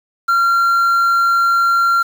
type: tone with quantisation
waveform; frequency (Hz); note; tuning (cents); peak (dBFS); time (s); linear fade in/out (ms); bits
triangle; 1376; F6; -26; -9; 0.28-2.03; 10; 6
effects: none